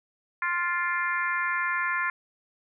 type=harmonic tone with a mistuned harmonic; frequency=350 Hz; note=F4; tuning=4 cents sharp; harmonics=3 / 4 / 5 / 6 / 7; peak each=-30 / -31 / -29 / -33 / -39 dBFS; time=0.42-2.1 s; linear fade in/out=2 ms; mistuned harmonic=7; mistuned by=-38 cents; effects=none